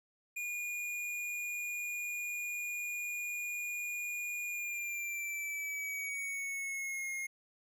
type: tone with pitch glide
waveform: square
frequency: 2436 to 2145 Hz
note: D#7 to C7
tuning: -37 to +42 cents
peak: -37 dBFS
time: 0.36-7.27 s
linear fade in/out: 10 ms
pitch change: -221 cents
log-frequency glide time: 4.45-7.11 s
effects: none